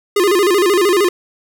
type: tone with vibrato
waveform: square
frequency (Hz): 380.1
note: F#4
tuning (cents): +47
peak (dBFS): -11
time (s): 0.16-1.09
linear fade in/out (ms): 5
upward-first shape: square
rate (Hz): 13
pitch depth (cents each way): 130
effects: none